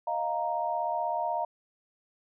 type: chord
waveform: sine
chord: Eb suspended second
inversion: none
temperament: equal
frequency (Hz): 622.3 / 698.5 / 932.3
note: Eb5 / F5 / Bb5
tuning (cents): 0 / 0 / 0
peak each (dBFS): -34 / -31 / -31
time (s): 0.07-1.45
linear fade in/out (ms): 5
effects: none